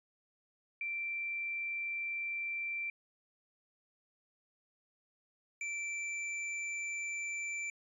sine / square tone pair in turn, 2349 / 2338 Hz, D7 / D7, 0 / -8 cents, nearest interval unison, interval 8 cents, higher first, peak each -35 / -37 dBFS, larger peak first, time 0.81-2.9 / 5.61-7.7 s, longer neither, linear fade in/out 2 ms, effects resampled to 24000 Hz

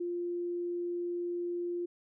sine tone, 349.2 Hz, F4, in tune, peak -32 dBFS, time 0-1.86 s, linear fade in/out 10 ms, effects none

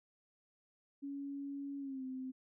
sine tone with pitch glide, 280 to 259.7 Hz, C#4 to C4, +18 to -13 cents, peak -40 dBFS, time 1.02-2.32 s, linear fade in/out 20 ms, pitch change -131 cents, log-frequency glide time 1.79-2.04 s, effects none

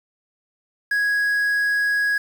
triangle tone with quantisation, 1661.2 Hz, G#6, in tune, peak -16 dBFS, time 0.91-2.18 s, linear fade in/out 5 ms, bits 7, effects none

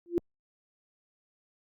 sine tone with exponential growth, 345.5 Hz, F4, 19 cents flat, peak -19 dBFS, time 0.06-0.18 s, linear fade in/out 0 ms, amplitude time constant 26 ms, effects Opus 48 kbps

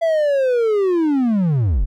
triangle linear sweep, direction down, 673 to 32.45 Hz, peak -12 dBFS, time 0.01-1.86 s, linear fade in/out 20 ms, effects none

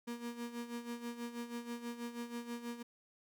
35% pulse tone with tremolo, 237.2 Hz, A#3, 30 cents sharp, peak -37 dBFS, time 0.07-2.83 s, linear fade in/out 10 ms, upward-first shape sine, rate 6.2 Hz, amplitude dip 70%, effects none

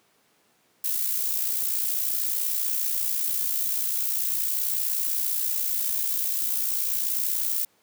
violet noise with amplitude modulation, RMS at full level -24 dBFS, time 0.84-7.65 s, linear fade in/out 5 ms, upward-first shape sine, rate 60.4 Hz, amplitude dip 50%, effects pink hiss -64 dBFS RMS until 7.82 s + high-pass 200 Hz 12 dB/octave

